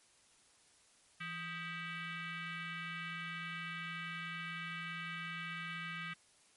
sine tone with frequency modulation, 166.7 Hz, E3, 20 cents sharp, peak -40 dBFS, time 1.2-6.14 s, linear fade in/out 10 ms, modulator 707 Hz, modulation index 3.8, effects white hiss -67 dBFS RMS until 6.56 s + MP3 48 kbps

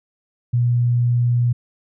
sine tone, 120.9 Hz, B2, 36 cents flat, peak -14 dBFS, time 0.53-1.53 s, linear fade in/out 10 ms, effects none

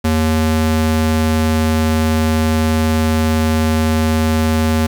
square ring-modulated tone, 158.3 Hz, D#3, 30 cents sharp, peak -10 dBFS, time 0.04-4.87 s, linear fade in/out 10 ms, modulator 74.3 Hz, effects 8-bit

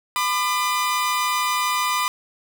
sawtooth tone pair together, 1003 / 1202.2 Hz, B5 / D6, +26 / +40 cents, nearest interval minor third, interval 314 cents, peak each -19 / -19 dBFS, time 0.16-2.08 s, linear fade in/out 0 ms, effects none

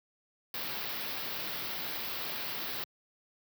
white band-stop noise, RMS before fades -37 dBFS, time 0.54-2.84 s, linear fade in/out 2 ms, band 5100 to 14000 Hz, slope 48 dB/octave, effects high-pass 100 Hz 12 dB/octave

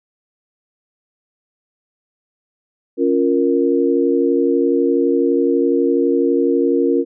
sine chord, Bb minor, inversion first, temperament equal, 277.2 / 349.2 / 466.2 Hz, Db4 / F4 / Bb4, 0 / 0 / 0 cents, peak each -17 dBFS, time 2.97-7.05 s, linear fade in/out 50 ms, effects none

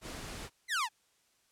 pink noise, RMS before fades -43 dBFS, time 0.01-0.5 s, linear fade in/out 50 ms
sawtooth exponential sweep, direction down, 2118 to 812 Hz, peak -26 dBFS, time 0.68-0.89 s, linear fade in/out 50 ms
effects white hiss -71 dBFS RMS until 1.51 s + low-pass 10000 Hz 12 dB/octave

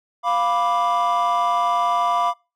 triangle chord, B diminished, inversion second, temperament equal, 698.5 / 987.8 / 1174.7 Hz, F5 / B5 / D6, 0 / 0 / 0 cents, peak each -19 dBFS, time 0.23-2.34 s, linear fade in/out 50 ms, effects noise-tail reverb RT60 0.3 s tail -25 dB re dry + tanh soft clip ceiling -10 dBFS

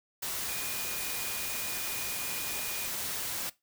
sine tone in noise, 2449 Hz, D#7, 28 cents flat, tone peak -41 dBFS, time 0.48-2.88 s, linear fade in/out 10 ms, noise white, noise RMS -35 dBFS, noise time 0.22-3.5 s, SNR -9 dB, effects noise-tail reverb RT60 0.2 s tail -19 dB re dry

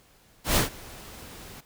pink noise with ADSR envelope, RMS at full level -20 dBFS, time 0.44-1.61 s, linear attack 120 ms, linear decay 130 ms, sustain -24 dB, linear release 12 ms, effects pink hiss -59 dBFS RMS until 1.65 s

